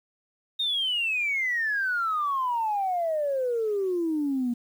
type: exponential sweep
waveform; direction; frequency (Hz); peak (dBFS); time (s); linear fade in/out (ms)
sine; down; 3729 to 235; -23; 0.59-4.54; 10
effects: tanh soft clip ceiling -19 dBFS + 9-bit